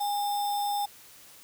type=tone with sample-and-hold; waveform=sine; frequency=817 Hz; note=G#5; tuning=29 cents flat; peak=-26 dBFS; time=0-0.86 s; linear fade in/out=10 ms; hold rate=4410 Hz; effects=white hiss -52 dBFS RMS until 1.43 s